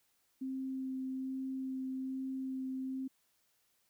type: tone with vibrato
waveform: sine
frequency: 262.9 Hz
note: C4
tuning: 8 cents sharp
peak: -36 dBFS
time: 0.41-3.08 s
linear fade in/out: 10 ms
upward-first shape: sine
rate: 1.2 Hz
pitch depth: 9 cents each way
effects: white hiss -75 dBFS RMS until 3.89 s